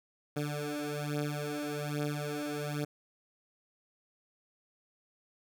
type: beating tone pair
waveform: 15% pulse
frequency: 146.83 / 148.03 Hz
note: D3 / D3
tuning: 0 / +14 cents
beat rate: 1.2 Hz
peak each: -30 dBFS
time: 0.36-2.85 s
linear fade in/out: 10 ms
effects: none